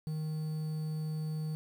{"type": "tone with quantisation", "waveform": "triangle", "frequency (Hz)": 155.56, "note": "D#3", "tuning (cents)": 0, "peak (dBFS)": -31, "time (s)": [0.07, 1.55], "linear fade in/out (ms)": 0, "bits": 9, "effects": []}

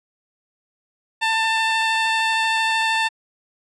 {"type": "tone with vibrato", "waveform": "15% pulse", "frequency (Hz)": 892, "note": "A5", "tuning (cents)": 23, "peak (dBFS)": -11, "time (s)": [1.21, 3.09], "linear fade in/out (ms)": 20, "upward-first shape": "sine", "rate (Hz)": 13, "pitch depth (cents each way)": 9, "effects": ["low-pass 6000 Hz 12 dB/octave"]}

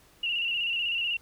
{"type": "tone with vibrato", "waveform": "sine", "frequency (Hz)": 2794, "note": "F7", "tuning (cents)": 0, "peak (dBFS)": -26, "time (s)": [0.23, 1.17], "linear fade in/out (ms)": 5, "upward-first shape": "square", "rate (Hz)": 16, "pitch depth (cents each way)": 45, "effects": ["pink hiss -59 dBFS RMS until 1.21 s"]}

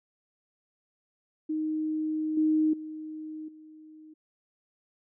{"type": "tone with level steps", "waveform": "sine", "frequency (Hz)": 311.1, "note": "D#4", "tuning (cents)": 0, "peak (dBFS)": [-27, -21, -36, -47], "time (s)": [1.49, 4.14], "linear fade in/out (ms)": 10, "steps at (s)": [2.37, 2.73, 3.48], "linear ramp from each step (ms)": 5, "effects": []}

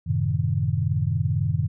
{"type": "chord", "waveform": "sine", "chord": "F# diminished seventh", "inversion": "none", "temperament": "equal with one note detuned", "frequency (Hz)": [92.5, 110, 130.81, 154.31], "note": ["F#2", "A2", "C3", "Eb3"], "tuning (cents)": [0, 0, 0, -14], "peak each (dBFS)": -26, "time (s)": [0.06, 1.68], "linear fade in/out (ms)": 20, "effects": []}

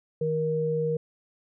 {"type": "tone pair together", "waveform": "sine", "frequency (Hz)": [157.14, 470.9], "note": ["D#3", "A#4"], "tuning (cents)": [17, 18], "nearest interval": "octave + perfect fifth", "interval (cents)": 1901, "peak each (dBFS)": [-29, -25], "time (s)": [0.21, 0.97], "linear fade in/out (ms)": 5, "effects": []}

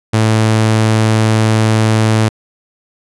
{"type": "tone", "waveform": "sawtooth", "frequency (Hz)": 110, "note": "A2", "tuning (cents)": 0, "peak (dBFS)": -5, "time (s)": [0.13, 2.29], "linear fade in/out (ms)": 10, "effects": ["resampled to 24000 Hz"]}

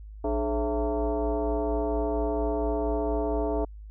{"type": "tone with frequency modulation", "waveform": "sine", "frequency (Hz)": 184.7, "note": "F#3", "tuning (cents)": -3, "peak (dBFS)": -24, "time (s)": [0.24, 3.65], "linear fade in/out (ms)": 5, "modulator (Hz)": 241, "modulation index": 2.5, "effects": ["added 52 Hz sine -40 dBFS peak until 3.9 s"]}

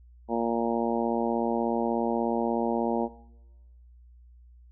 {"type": "harmonic tone", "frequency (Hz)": 116.54, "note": "A#2", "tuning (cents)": 0, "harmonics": [2, 3, 4, 5, 6, 7, 8], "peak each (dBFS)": [-29, -31, -32, -33, -34, -34, -35], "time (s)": [0.28, 3.09], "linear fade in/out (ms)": 50, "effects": ["noise-tail reverb RT60 1.0 s tail -19 dB re dry", "added 60 Hz sine -50 dBFS peak until 4.71 s"]}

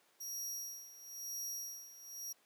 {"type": "tone with tremolo", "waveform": "sawtooth", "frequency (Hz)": 5680, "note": "F8", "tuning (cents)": 28, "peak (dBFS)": -37, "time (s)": [0.2, 2.33], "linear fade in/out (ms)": 10, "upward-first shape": "sine", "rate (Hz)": 1, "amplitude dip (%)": 80, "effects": ["pink hiss -70 dBFS RMS until 2.45 s", "high-pass 400 Hz 12 dB/octave"]}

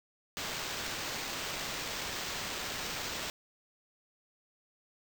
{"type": "noise with sample-and-hold", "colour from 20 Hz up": "violet", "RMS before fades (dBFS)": -38, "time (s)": [0.37, 3.3], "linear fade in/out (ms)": 0, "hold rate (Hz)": 11025, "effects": []}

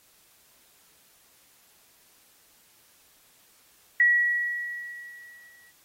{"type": "tone with exponential decay", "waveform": "sine", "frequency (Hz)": 1926, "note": "B6", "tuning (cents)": -44, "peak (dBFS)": -15, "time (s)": [4, 5.71], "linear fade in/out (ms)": 2, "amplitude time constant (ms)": 370, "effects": ["white hiss -60 dBFS RMS until 5.84 s", "AAC 48 kbps"]}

